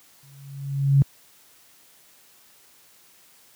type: tone with exponential growth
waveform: sine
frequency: 138.59 Hz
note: C#3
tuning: in tune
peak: -10 dBFS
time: 0.23-1.02 s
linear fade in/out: 0 ms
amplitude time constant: 170 ms
effects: white hiss -55 dBFS RMS until 3.55 s + high-pass 80 Hz 12 dB/octave